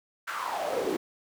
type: noise with high-pass filter sweep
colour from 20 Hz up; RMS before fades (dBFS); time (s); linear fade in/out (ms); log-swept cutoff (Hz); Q
brown; -31; 0.27-0.97; 10; 1500 to 330; 5.2
effects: none